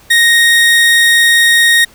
30% pulse tone, 1864.7 Hz, A#6, in tune, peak -3 dBFS, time 0.1-1.85 s, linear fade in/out 10 ms, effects pink hiss -43 dBFS RMS until 1.94 s

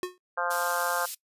square tone with exponential decay, 362.8 Hz, F#4, 34 cents flat, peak -26 dBFS, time 0.03-0.18 s, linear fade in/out 1 ms, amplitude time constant 32 ms
harmonic tone, 174.9 Hz, F3, 3 cents sharp, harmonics 3 / 4 / 5 / 6 / 7 / 8 / 9, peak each -34 / -34 / -34 / -34 / -34 / -34 / -34 dBFS, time 0.37-1.06 s, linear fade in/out 10 ms
white high-pass noise, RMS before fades -35 dBFS, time 0.5-1.15 s, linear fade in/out 10 ms, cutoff 3700 Hz, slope 12 dB/octave
effects noise-tail reverb RT60 0.1 s tail -21 dB re dry + resampled to 32000 Hz

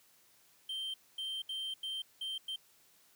triangle tone bursts at uneven times, 3136 Hz, G7, in tune, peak -35 dBFS, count 6, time 0.69-0.94 / 1.18-1.42 / 1.49-1.74 / 1.83-2.02 / 2.21-2.38 / 2.48-2.56 s, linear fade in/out 5 ms, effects white hiss -66 dBFS RMS until 3.15 s + high-pass 60 Hz 12 dB/octave

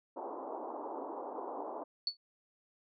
white band-pass noise, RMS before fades -42 dBFS, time 0.16-1.84 s, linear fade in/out 10 ms, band 270 to 1000 Hz, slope 48 dB/octave
sine tone with exponential decay, 4449 Hz, C#8, 5 cents sharp, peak -27 dBFS, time 2.07-2.17 s, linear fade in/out 2 ms, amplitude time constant 20 ms
effects none

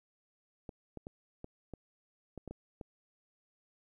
clicks, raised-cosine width 2 ms, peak -30 dBFS, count 9, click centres 0.692 / 0.973 / 1.069 / 1.444 / 1.737 / 2.377 / 2.477 / 2.51 / 2.812 s, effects 12-bit

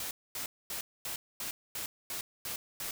white noise bursts, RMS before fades -38 dBFS, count 9, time 0-2.91 s, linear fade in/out 2 ms, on 110 ms, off 240 ms, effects none

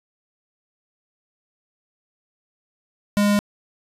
square tone, 205 Hz, G#3, 22 cents flat, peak -16 dBFS, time 3.17-3.39 s, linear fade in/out 0 ms, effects resampled to 32000 Hz + 8-bit

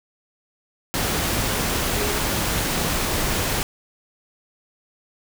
sine tone in noise, 415.3 Hz, G#4, in tune, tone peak -28 dBFS, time 1.96-2.18 s, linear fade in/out 0 ms, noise pink, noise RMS -23 dBFS, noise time 0.94-3.63 s, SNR -8 dB, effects none

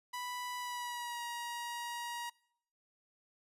sawtooth tone with pitch glide, 987.8 to 950.3 Hz, B5 to A#5, 0 to +33 cents, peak -35 dBFS, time 0.13-2.3 s, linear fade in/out 10 ms, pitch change -67 cents, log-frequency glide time 0.58-1.23 s, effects noise-tail reverb RT60 0.7 s tail -24 dB re dry + resampled to 32000 Hz

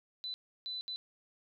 sine tone bursts at uneven times, 4000 Hz, B7, 21 cents sharp, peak -37 dBFS, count 3, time 0.24-0.34 / 0.66-0.81 / 0.88-0.96 s, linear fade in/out 0 ms, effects none

